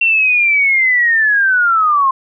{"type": "linear sweep", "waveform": "sine", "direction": "down", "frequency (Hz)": [2731, 1046.5], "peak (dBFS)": -9, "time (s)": [0.01, 2.11], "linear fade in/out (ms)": 5, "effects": []}